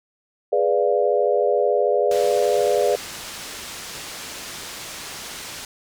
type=chord; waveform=sine; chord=G# diminished seventh; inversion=none; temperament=equal; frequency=415.3 / 493.9 / 587.3 / 698.5 Hz; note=G#4 / B4 / D5 / F5; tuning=0 / 0 / 0 / 0 cents; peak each=-21 / -21 / -21 / -25 dBFS; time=0.52-2.96 s; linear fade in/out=10 ms
type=low-pass noise; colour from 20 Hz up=white; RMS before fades=-35 dBFS; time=2.11-5.65 s; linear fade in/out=2 ms; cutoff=7200 Hz; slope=12 dB/octave
effects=none